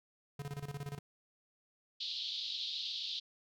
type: tone with tremolo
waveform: square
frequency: 142.4 Hz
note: C#3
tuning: 47 cents sharp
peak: -39 dBFS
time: 0.39-0.99 s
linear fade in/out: 5 ms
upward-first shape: square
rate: 17 Hz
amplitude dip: 80%
type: band-pass noise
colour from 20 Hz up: white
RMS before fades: -40 dBFS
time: 2-3.2 s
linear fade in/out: 10 ms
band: 3300 to 4300 Hz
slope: 48 dB/octave
effects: none